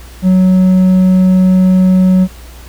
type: tone with hard clipping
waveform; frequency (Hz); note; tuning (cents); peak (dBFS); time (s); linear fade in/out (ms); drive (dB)
sine; 185.5; F#3; +5; -6; 0.22-2.28; 50; 3
effects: added 60 Hz sine -31 dBFS peak until 2.68 s + pink hiss -38 dBFS RMS until 2.68 s